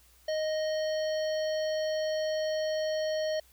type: harmonic tone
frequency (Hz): 622.3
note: D#5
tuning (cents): 0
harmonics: 1 / 3 / 5 / 7 / 9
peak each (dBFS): -28 / -42 / -44 / -43 / -47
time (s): 0.28-3.4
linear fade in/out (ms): 5
effects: added 60 Hz sine -62 dBFS peak until 3.52 s + white hiss -62 dBFS RMS until 3.52 s